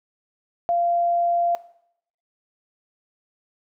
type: tone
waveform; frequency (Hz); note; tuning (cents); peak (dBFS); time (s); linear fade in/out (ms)
sine; 691; F5; -19; -18; 0.69-1.55; 0
effects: noise-tail reverb RT60 0.7 s tail -18 dB re dry